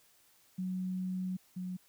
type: tone pair in turn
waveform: sine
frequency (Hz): 185 / 182.98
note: F#3 / F#3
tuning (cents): 0 / -19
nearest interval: unison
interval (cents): 19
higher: first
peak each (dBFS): -33 / -36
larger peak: first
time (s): 0.58-1.37 / 1.56-1.77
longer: first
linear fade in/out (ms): 10
effects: white hiss -66 dBFS RMS until 1.88 s